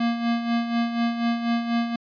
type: tone with tremolo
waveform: square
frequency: 234 Hz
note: A#3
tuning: 7 cents sharp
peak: -20 dBFS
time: 0-1.96 s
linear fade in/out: 5 ms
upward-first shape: sine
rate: 4.1 Hz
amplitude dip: 60%
effects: resampled to 11025 Hz